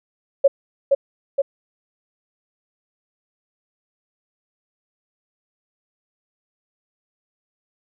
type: tone with echo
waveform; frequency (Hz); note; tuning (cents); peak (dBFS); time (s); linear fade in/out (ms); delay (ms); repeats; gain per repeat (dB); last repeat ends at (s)
sine; 553; C#5; -4; -8; 0.44-0.48; 10; 470; 2; -3; 1.42
effects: none